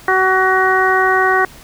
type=harmonic tone with a mistuned harmonic; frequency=376.7 Hz; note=F#4; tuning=31 cents sharp; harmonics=1 / 2 / 3 / 4 / 5; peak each=-17 / -17 / -17 / -17 / -17 dBFS; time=0.08-1.45 s; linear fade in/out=2 ms; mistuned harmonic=4; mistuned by=-16 cents; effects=pink hiss -40 dBFS RMS until 1.63 s